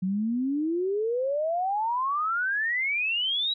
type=exponential sweep; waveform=sine; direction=up; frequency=181.1 to 3925 Hz; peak=-24 dBFS; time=0.02-3.54 s; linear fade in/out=10 ms; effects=none